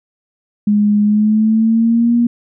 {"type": "tone with pitch glide", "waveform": "sine", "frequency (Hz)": [207.7, 237.2], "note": ["G#3", "A#3"], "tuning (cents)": [0, 30], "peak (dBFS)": -9, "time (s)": [0.67, 2.27], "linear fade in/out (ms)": 5, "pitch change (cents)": 230, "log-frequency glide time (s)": [1.03, 2.15], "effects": []}